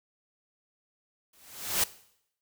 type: noise with exponential growth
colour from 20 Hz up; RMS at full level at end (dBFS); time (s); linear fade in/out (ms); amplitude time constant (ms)
white; -23; 1.33-1.84; 5; 110
effects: noise-tail reverb RT60 0.7 s tail -18 dB re dry